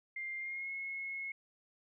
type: tone with pitch glide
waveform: sine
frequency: 2100 to 2174 Hz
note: C7 to C#7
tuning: +6 to -34 cents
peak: -38 dBFS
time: 0.16-1.32 s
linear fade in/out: 5 ms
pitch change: +60 cents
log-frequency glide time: 0.37-0.71 s
effects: none